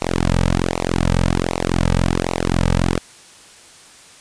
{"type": "tone with flanger", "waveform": "sawtooth", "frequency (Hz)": 43.65, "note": "F1", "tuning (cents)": 0, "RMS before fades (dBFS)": -18, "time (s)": [0.01, 2.99], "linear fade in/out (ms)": 10, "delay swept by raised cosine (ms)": [0.6, 2.9], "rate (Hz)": 1.3, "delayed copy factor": -1, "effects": ["white hiss -44 dBFS RMS until 4.2 s", "resampled to 22050 Hz"]}